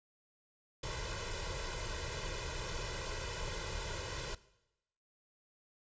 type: noise with comb filter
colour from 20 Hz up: pink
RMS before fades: -40 dBFS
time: 0.83-4.35 s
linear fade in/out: 5 ms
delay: 2 ms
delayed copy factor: +0.95
effects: noise-tail reverb RT60 0.9 s tail -19 dB re dry + resampled to 16000 Hz